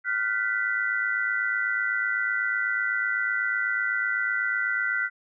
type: tone cluster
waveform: sine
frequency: 1408 / 1516 / 1977 Hz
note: F6 / F#6 / B6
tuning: +14 / +42 / +1 cents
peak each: -28 dBFS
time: 0.04-5.1 s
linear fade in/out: 50 ms
effects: none